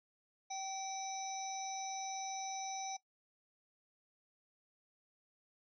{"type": "harmonic tone with a mistuned harmonic", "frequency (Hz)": 772, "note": "G5", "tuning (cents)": -27, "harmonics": [1, 3, 5, 7, 8], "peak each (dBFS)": [-41, -52, -53, -54, -45], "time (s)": [0.5, 2.97], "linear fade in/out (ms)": 10, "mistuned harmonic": 8, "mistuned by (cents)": -67, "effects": ["noise-tail reverb RT60 0.1 s tail -18 dB re dry"]}